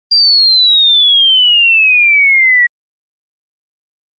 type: exponential sweep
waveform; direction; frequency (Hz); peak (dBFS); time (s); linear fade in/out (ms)
sine; down; 4784 to 1914; -4; 0.11-2.67; 10
effects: Opus 32 kbps